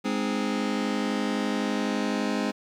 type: chord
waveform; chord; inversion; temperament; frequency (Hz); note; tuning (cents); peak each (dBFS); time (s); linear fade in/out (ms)
sawtooth; Ab major; none; just; 207.7 / 259.6 / 311.5; Ab3 / C4 / Eb4; 0 / -13 / +2; -24 / -25 / -28; 0.04-2.52; 20
effects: low-pass 6000 Hz 12 dB/octave + 10-bit